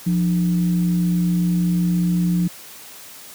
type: tone with frequency modulation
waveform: sine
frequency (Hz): 175.5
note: F3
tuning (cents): +9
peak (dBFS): -15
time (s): 0.06-2.48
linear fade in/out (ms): 10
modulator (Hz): 128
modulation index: 0.42
effects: white hiss -40 dBFS RMS until 3.34 s + high-pass 100 Hz 12 dB/octave